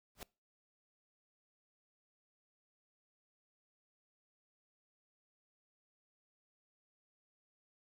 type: noise with exponential growth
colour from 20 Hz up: pink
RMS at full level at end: -41 dBFS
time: 0.15-0.23 s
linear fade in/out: 2 ms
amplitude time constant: 17 ms
effects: noise-tail reverb RT60 0.3 s tail -24 dB re dry